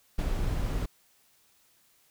brown noise with ADSR envelope, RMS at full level -26 dBFS, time 0.18-0.86 s, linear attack 12 ms, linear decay 41 ms, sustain -3 dB, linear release 8 ms, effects white hiss -65 dBFS RMS until 2.1 s

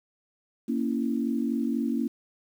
sine chord, A# diminished, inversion none, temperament equal, 233.1 / 277.2 / 329.6 Hz, A#3 / C#4 / E4, 0 / 0 / 0 cents, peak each -27 / -29 / -33 dBFS, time 0.68-2.08 s, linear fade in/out 10 ms, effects 9-bit

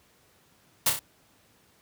white noise with echo, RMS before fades -22 dBFS, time 0.86-0.9 s, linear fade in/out 5 ms, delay 31 ms, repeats 3, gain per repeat -5 dB, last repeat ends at 0.993 s, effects pink hiss -62 dBFS RMS until 1.81 s + high-pass 80 Hz 12 dB/octave

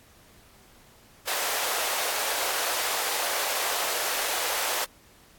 pink high-pass noise, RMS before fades -28 dBFS, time 1.27-4.85 s, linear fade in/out 10 ms, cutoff 510 Hz, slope 24 dB/octave, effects pink hiss -56 dBFS RMS until 5.38 s + AAC 64 kbps

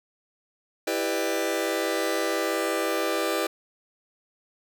sawtooth chord, E minor seventh, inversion none, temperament just, 329.6 / 395.6 / 494.4 / 593.3 Hz, E4 / G4 / B4 / D5, 0 / +16 / +2 / +18 cents, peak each -26 dBFS, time 0.87-3.47 s, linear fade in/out 5 ms, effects none

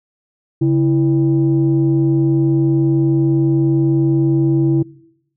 sine tone pair together, 138.58 / 329.6 Hz, C#3 / E4, 0 / 0 cents, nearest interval octave + minor third, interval 1500 cents, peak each -13 dBFS, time 0.61-4.83 s, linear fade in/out 10 ms, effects noise-tail reverb RT60 0.8 s tail -22 dB re dry + tanh soft clip ceiling -6 dBFS

